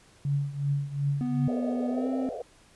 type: tone with tremolo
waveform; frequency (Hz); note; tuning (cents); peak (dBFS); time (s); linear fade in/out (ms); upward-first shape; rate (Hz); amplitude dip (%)
sine; 141.7; C#3; +38; -22; 0.25-1.48; 2; triangle; 2.7; 85
type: tone with pitch glide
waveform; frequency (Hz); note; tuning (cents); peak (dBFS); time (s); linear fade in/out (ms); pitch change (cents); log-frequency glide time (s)
triangle; 246.9 to 261.6; B3 to C4; 0 to 0; -25; 1.21-2.29; 0; +100; 1.89-2.09
type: band-pass noise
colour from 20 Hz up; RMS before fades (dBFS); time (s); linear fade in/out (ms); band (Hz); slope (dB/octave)
pink; -35; 1.48-2.42; 5; 420 to 720; 96
effects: pink hiss -58 dBFS RMS until 2.75 s + resampled to 24000 Hz